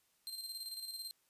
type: tone with tremolo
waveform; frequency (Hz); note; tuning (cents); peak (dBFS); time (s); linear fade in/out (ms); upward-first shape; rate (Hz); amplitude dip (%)
sawtooth; 4157; C8; -12; -38; 0.27-1.11; 0; square; 18; 50
effects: white hiss -75 dBFS RMS until 1.29 s + resampled to 32000 Hz